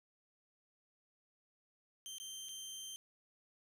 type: tone with dropouts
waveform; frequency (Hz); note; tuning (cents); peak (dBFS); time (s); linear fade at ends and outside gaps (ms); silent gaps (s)
20% pulse; 3136; G7; 0; -40; 2.06-2.96; 0; 2.183-2.2 / 2.486-2.491
effects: 11-bit